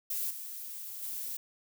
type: noise with level steps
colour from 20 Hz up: violet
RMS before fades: -34 / -42 / -38 dBFS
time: 0.1-1.37 s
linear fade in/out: 5 ms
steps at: 0.3 / 1.02 s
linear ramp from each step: 10 ms
effects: none